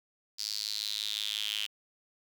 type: tone with high-pass filter sweep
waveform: sawtooth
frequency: 105.7 Hz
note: G#2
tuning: 31 cents sharp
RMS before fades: -35 dBFS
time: 0.38-1.67 s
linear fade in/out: 20 ms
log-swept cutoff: 4800 to 3000 Hz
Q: 6.3
effects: none